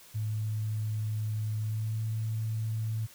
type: tone with pitch glide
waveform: sine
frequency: 107.9 to 110.61 Hz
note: A2 to A2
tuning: -33 to +10 cents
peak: -29 dBFS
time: 0.14-3.07 s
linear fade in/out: 20 ms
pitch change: +43 cents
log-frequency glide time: 1.61-2.01 s
effects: white hiss -54 dBFS RMS until 3.14 s